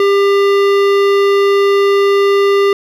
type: tone with hard clipping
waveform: sine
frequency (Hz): 398.8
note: G4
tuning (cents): +30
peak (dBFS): -10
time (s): 0-2.73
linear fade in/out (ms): 2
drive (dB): 16
effects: none